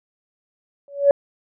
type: tone with exponential growth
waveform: sine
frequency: 565 Hz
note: C#5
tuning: 33 cents sharp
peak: -5 dBFS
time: 0.88-1.11 s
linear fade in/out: 1 ms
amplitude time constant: 50 ms
effects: tanh soft clip ceiling -2 dBFS